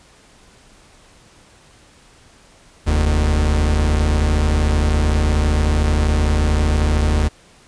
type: tone pair together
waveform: 45% pulse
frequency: 42.7 / 75.8 Hz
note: F1 / D#2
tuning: -38 / -45 cents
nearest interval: minor seventh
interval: 993 cents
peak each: -19 / -15 dBFS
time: 2.86-7.29 s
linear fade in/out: 20 ms
effects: pink hiss -49 dBFS RMS until 7.67 s + resampled to 22050 Hz